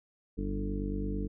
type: harmonic tone with a mistuned harmonic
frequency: 49 Hz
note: G1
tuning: in tune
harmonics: 1 / 2 / 3 / 4 / 5 / 6 / 7 / 9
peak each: -34 / -42 / -45 / -37 / -46 / -38 / -46 / -42 dBFS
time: 0.37-1.28 s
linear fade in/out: 20 ms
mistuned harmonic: 2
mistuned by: +37 cents
effects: none